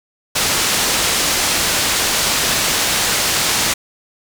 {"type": "low-pass noise", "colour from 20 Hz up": "white", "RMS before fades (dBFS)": -17, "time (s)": [0.35, 3.74], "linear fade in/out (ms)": 10, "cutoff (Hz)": 7600, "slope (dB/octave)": 12, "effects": []}